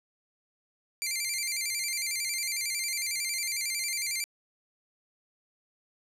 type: tone with vibrato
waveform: 10% pulse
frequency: 2217 Hz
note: C#7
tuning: in tune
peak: -20 dBFS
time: 1.02-4.24 s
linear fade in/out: 0 ms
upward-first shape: square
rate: 11 Hz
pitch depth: 94 cents each way
effects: low-pass 12000 Hz 12 dB/octave + 10-bit